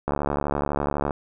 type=click train; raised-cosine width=1 ms; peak=-10 dBFS; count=75; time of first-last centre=0.08-1.108 s; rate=72 Hz; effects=none